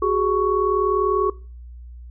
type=tone cluster; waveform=sine; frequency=374.5 / 414.6 / 1114 Hz; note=F#4 / G#4 / C#6; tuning=+21 / -3 / +8 cents; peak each=-21 dBFS; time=0.02-1.3 s; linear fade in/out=5 ms; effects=noise-tail reverb RT60 0.4 s tail -23 dB re dry + added 60 Hz sine -36 dBFS peak until 2.1 s